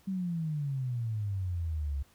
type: exponential sweep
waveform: sine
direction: down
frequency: 195.6 to 67.4 Hz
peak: -30 dBFS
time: 0.07-2.03 s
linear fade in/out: 10 ms
effects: pink hiss -64 dBFS RMS until 2.14 s